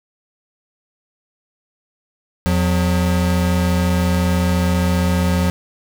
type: tone pair together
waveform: square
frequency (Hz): 84.8 / 179.68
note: E2 / F3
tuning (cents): +50 / +50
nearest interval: octave + minor second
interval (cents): 1300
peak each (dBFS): -18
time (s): 2.46-5.5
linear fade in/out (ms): 0
effects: none